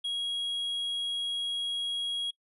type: tone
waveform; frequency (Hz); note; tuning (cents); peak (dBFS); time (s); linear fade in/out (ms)
triangle; 3300; G#7; -12; -28; 0.04-2.31; 10
effects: noise-tail reverb RT60 0.1 s tail -23 dB re dry + resampled to 32000 Hz